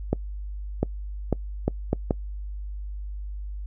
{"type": "accelerating click train", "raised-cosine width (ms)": 2, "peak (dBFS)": -8, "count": 6, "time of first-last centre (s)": [0.13, 2.108], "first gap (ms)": 700, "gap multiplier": 0.71, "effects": ["noise-tail reverb RT60 0.1 s tail -25 dB re dry", "added 50 Hz sine -31 dBFS peak until 3.66 s"]}